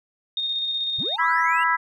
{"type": "tone with tremolo", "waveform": "sine", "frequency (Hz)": 3686, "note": "A#7", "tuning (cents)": -20, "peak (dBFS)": -22, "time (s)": [0.37, 1.16], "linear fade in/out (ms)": 2, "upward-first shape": "square", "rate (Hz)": 16, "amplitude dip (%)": 25}
{"type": "linear sweep", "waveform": "triangle", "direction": "up", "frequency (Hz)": [72, 2885], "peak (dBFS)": -29, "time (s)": [0.98, 1.64], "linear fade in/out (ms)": 10}
{"type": "harmonic tone", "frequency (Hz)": 329.1, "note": "E4", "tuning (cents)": -3, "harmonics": [3, 4, 5, 6], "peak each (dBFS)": [-22, -23, -24, -25], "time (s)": [1.18, 1.77], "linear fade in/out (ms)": 20}
{"effects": []}